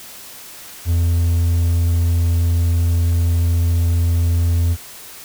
triangle tone, 85 Hz, F2, 46 cents flat, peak -11 dBFS, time 0.85-4.77 s, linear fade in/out 50 ms, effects white hiss -37 dBFS RMS until 5.24 s

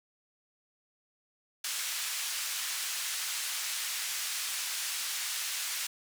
white band-pass noise, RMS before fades -35 dBFS, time 1.64-5.87 s, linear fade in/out 5 ms, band 1500 to 9100 Hz, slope 12 dB/octave, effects none

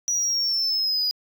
sine exponential sweep, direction down, 5850 to 4898 Hz, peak -18 dBFS, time 0.08-1.11 s, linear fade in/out 0 ms, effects tanh soft clip ceiling -20 dBFS

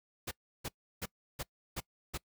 pink noise bursts, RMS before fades -38 dBFS, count 6, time 0.27-2.178 s, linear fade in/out 10 ms, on 43 ms, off 330 ms, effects noise-tail reverb RT60 0.1 s tail -23 dB re dry

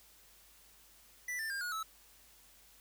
square tone with pitch steps, 1975.5 / 1780.4 / 1604.6 / 1446.2 / 1303.3 Hz, B6 / A6 / G6 / F#6 / E6, 0 / +20 / +40 / -40 / -20 cents, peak -37 dBFS, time 1.28-1.83 s, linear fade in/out 5 ms, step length 110 ms, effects added 50 Hz sine -70 dBFS peak until 2.8 s + white hiss -62 dBFS RMS until 2.8 s

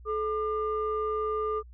sine tone pair together, 431.5 / 1201 Hz, A4 / D6, -34 / +38 cents, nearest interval octave + tritone, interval 1772 cents, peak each -28 / -30 dBFS, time 0.05-1.63 s, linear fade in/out 50 ms, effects tanh soft clip ceiling -20 dBFS + added 60 Hz sine -46 dBFS peak until 1.73 s

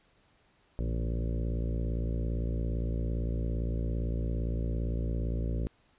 harmonic tone with a mistuned harmonic, 57.6 Hz, A#1, 20 cents flat, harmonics 1 / 2 / 3 / 4 / 5 / 6 / 7 / 8 / 9 / 10, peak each -30 / -36 / -40 / -42 / -44 / -46 / -47 / -48 / -49 / -50 dBFS, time 0.79-5.67 s, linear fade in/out 0 ms, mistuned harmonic 3, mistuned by -61 cents, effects pink hiss -67 dBFS RMS until 5.98 s + resampled to 8000 Hz

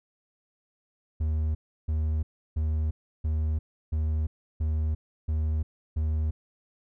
triangle tone bursts, 77.78 Hz, D#2, in tune, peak -22 dBFS, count 8, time 1.2-6.31 s, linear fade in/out 10 ms, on 350 ms, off 330 ms, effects none

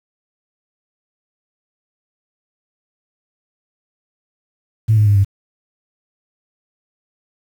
sine tone with pitch steps, 110 / 106.07 / 102.28 / 98.62 Hz, A2 / G#2 / G#2 / G2, 0 / +37 / -26 / +11 cents, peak -8 dBFS, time 4.88-5.248 s, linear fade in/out 20 ms, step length 92 ms, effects tanh soft clip ceiling -4 dBFS + 7-bit

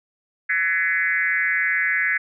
sine tone with frequency modulation, 1864.7 Hz, A#6, in tune, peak -18 dBFS, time 0.49-2.18 s, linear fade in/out 10 ms, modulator 176 Hz, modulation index 1.8, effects none

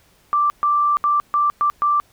sine tone bursts at uneven times, 1174.7 Hz, D6, in tune, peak -14 dBFS, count 6, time 0.33-0.5 / 0.63-0.97 / 1.04-1.2 / 1.34-1.5 / 1.61-1.7 / 1.82-2 s, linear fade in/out 0 ms, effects pink hiss -56 dBFS RMS until 2.12 s

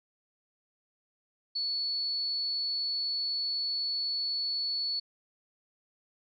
sine tone, 4424 Hz, C#8, 4 cents flat, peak -29 dBFS, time 1.55-5 s, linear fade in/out 10 ms, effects none

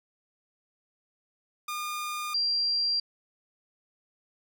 sawtooth / sine tone pair in turn, 1213 / 4744 Hz, D#6 / D8, -44 / +17 cents, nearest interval 2 octaves, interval 2361 cents, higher second, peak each -28 / -24 dBFS, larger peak second, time 1.68-2.34 / 2.34-3 s, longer neither, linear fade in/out 5 ms, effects none

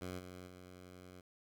10% pulse tone with level steps, 91 Hz, F#2, 28 cents flat, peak -34 / -41 / -45 dBFS, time 0.01-1.21 s, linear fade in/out 5 ms, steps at 0.18 / 0.46 s, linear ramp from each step 20 ms, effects none

